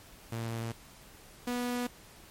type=tone pair in turn; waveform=sawtooth; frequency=114.8 / 244.6 Hz; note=A#2 / B3; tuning=-26 / -16 cents; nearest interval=octave + minor second; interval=1310 cents; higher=second; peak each=-30 / -27 dBFS; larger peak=second; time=0.32-0.72 / 1.47-1.87 s; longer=neither; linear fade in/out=5 ms; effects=pink hiss -54 dBFS RMS until 2.3 s + MP3 64 kbps